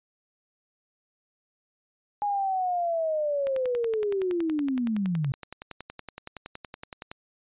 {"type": "linear sweep", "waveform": "sine", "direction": "down", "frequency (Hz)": [830, 130], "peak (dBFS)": -24, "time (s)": [2.22, 5.32], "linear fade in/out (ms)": 0}
{"type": "click train", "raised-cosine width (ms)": 0.3, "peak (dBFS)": -22, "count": 40, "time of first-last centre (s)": [3.47, 7.115], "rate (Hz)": 10.7}
{"effects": ["resampled to 8000 Hz"]}